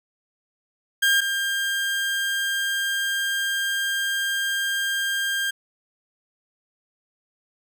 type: tone pair in turn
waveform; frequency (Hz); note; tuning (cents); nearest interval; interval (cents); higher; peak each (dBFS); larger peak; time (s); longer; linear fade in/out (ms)
30% pulse; 1605 / 1599.3; G6 / G6; +40 / +34; unison; 6; first; -14 / -20; first; 1.02-1.21 / 1.21-5.51; second; 10
effects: none